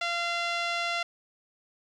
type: tone with low-pass filter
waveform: 5% pulse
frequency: 688 Hz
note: F5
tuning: 26 cents flat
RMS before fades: -30 dBFS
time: 0.01-1.03 s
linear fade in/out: 5 ms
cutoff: 2900 Hz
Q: 0.85
effects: 10-bit